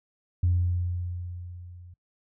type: tone with level ramp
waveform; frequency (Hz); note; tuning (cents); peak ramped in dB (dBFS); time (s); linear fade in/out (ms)
sine; 88.4; F2; +22; -18 to -45; 0.43-1.94; 5
effects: noise-tail reverb RT60 0.1 s tail -23 dB re dry + tanh soft clip ceiling -15 dBFS